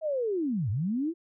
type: linear two-way sweep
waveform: sine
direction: down then up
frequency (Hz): 650 to 92.5 to 349.2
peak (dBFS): -26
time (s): 0.01-1.14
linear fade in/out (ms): 50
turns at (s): 0.7
effects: none